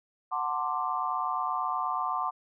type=chord; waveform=sine; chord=D dominant seventh; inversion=first; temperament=equal with one note detuned; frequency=740 / 890.7 / 1046.5 / 1174.7 Hz; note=F#5 / A5 / C6 / D6; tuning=0 / +21 / 0 / 0 cents; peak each=-34 / -35 / -32 / -32 dBFS; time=0.31-2.31 s; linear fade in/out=20 ms; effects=none